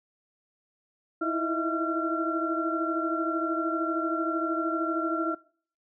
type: tone cluster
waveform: sine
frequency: 324.2 / 337.2 / 629 / 667 / 1366 Hz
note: E4 / E4 / D#5 / E5 / F6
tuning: -29 / +39 / +19 / +20 / -39 cents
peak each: -29 / -35 / -37 / -36 / -29 dBFS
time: 1.21-5.35 s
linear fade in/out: 10 ms
effects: noise-tail reverb RT60 0.5 s tail -23 dB re dry